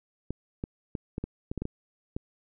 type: clicks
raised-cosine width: 3 ms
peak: -19 dBFS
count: 10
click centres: 0.306 / 0.639 / 0.952 / 1.181 / 1.24 / 1.515 / 1.577 / 1.62 / 1.654 / 2.165 s
effects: none